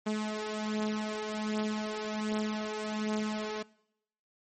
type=beating tone pair; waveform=sawtooth; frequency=213.2 / 214.5 Hz; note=G#3 / A3; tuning=+46 / -44 cents; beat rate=1.3 Hz; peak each=-32 / -29 dBFS; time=0.06-3.63 s; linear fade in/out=10 ms; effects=noise-tail reverb RT60 0.8 s tail -23 dB re dry + MP3 32 kbps